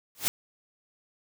white noise with exponential growth, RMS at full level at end -21 dBFS, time 0.15-0.28 s, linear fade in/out 0 ms, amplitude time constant 27 ms, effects none

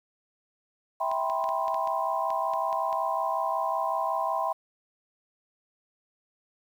sine chord, C major seventh, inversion first, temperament just, 654.1 / 784.9 / 981.1 / 1046.5 Hz, E5 / G5 / B5 / C6, -14 / +2 / -12 / 0 cents, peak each -31 dBFS, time 1-4.53 s, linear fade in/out 10 ms
clicks, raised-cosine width 0.2 ms, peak -26 dBFS, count 11, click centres 1.115 / 1.299 / 1.441 / 1.49 / 1.681 / 1.744 / 1.874 / 2.304 / 2.536 / 2.728 / 2.928 s
effects 9-bit

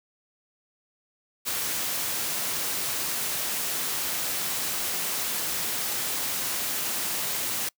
white noise with ADSR envelope, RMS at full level -26 dBFS, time 1.45-7.69 s, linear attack 37 ms, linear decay 4 ms, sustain -3 dB, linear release 4 ms, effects noise-tail reverb RT60 0.1 s tail -26 dB re dry + high-pass 100 Hz 12 dB/octave

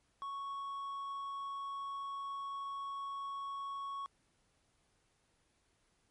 sine tone with hard clipping, 1108.7 Hz, C#6, in tune, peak -40 dBFS, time 0.22-4.06 s, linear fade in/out 0 ms, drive 3 dB, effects pink hiss -75 dBFS RMS until 6.1 s + MP3 48 kbps

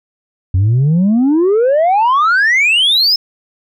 sine exponential sweep, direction up, 88.3 to 5274 Hz, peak -6 dBFS, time 0.54-3.16 s, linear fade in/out 5 ms, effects tanh soft clip ceiling -7 dBFS

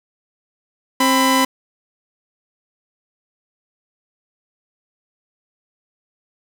sawtooth tone pair together, 264.9 / 1000 Hz, C4 / B5, +22 / +21 cents, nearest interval octave + major seventh, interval 2299 cents, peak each -12 / -12 dBFS, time 1-1.45 s, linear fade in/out 5 ms, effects 8-bit

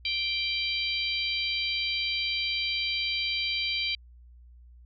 harmonic tone, 784 Hz, G5, in tune, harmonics 3 / 4 / 5 / 6, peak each -31 / -32 / -33 / -34 dBFS, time 0.05-3.95 s, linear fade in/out 2 ms, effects added 60 Hz sine -49 dBFS peak until 4.85 s

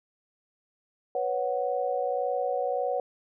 sine chord, B suspended second, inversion none, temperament just, 493.9 / 555.6 / 740.8 Hz, B4 / C#5 / F#5, 0 / +4 / +2 cents, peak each -30 dBFS, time 1.15-3 s, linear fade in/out 2 ms, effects none

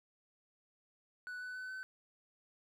triangle tone with pitch steps, 1483 / 1495.9 / 1508.9 / 1522.1 Hz, F#6 / F#6 / F#6 / F#6, +4 / +19 / +34 / +49 cents, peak -40 dBFS, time 1.27-1.83 s, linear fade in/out 0 ms, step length 140 ms, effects none

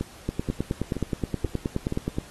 two click trains, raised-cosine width 3 ms, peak -14 / -12 dBFS, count 5 / 19, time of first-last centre 0.01-1.924 / 0.29-2.185 s, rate 2.09 / 9.5 Hz, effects pink hiss -48 dBFS RMS until 2.3 s + AAC 32 kbps

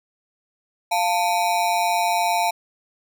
square ring-modulated tone, 793 Hz, G5, 20 cents sharp, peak -16 dBFS, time 0.91-2.51 s, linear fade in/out 10 ms, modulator 95.7 Hz, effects none

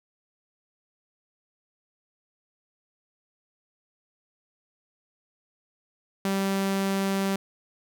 sawtooth tone, 194.9 Hz, G3, 10 cents flat, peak -20 dBFS, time 6.25-7.36 s, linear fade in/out 2 ms, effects none

